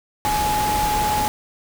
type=tone in noise; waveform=sine; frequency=842 Hz; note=G#5; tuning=24 cents sharp; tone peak=-19 dBFS; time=0.25-1.28 s; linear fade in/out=0 ms; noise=pink; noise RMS=-25 dBFS; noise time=0.25-1.28 s; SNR=+3 dB; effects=none